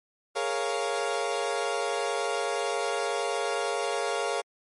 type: chord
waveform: 30% pulse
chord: Bb minor seventh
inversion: third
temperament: equal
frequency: 415.3 / 466.2 / 554.4 / 698.5 Hz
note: Ab4 / Bb4 / Db5 / F5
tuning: 0 / 0 / 0 / 0 cents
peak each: -30 dBFS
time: 0.35-4.42 s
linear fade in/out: 20 ms
effects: MP3 48 kbps